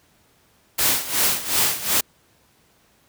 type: noise with tremolo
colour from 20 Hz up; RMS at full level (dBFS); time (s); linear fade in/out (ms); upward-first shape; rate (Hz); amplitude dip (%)
white; -18; 0.78-2.01; 10; sine; 2.7; 80
effects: pink hiss -59 dBFS RMS until 3.08 s + high-pass 60 Hz 12 dB/octave